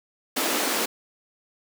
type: high-pass noise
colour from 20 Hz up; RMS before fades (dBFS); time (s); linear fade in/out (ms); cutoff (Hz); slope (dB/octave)
pink; -25; 0.36-0.86; 10; 230; 48
effects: none